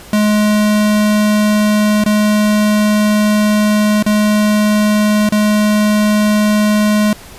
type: tone with dropouts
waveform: square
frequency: 210.7 Hz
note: G#3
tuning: 25 cents sharp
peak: -10 dBFS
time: 0.13-7.13 s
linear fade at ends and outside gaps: 2 ms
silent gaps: 2.039-2.061 / 4.026-4.063 / 5.29-5.322 s
effects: pink hiss -36 dBFS RMS until 7.38 s + resampled to 32000 Hz